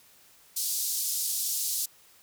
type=band-pass noise; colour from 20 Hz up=white; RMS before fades=-30 dBFS; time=0.56-1.86 s; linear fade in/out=10 ms; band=4400 to 15000 Hz; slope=24 dB/octave; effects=white hiss -58 dBFS RMS until 2.22 s